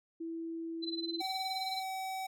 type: tone with pitch glide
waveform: sine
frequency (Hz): 329.6 to 332.5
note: E4 to E4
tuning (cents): 0 to +15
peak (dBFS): -37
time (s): 0.2-1.22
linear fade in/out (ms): 10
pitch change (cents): +15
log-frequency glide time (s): 0.79-1.11
type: tone with tremolo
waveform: sine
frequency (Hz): 4049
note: B7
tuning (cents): +42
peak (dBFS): -34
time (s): 0.82-1.83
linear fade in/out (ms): 20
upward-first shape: sine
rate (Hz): 19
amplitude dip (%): 95
type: tone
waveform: square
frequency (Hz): 761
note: F#5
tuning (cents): +48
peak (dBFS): -37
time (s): 1.2-2.27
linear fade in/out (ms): 10
effects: none